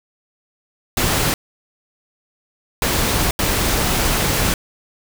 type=noise bursts at uneven times; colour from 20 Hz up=pink; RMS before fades=-18 dBFS; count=3; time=0.97-1.34 / 2.82-3.31 / 3.39-4.54 s; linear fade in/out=2 ms; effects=none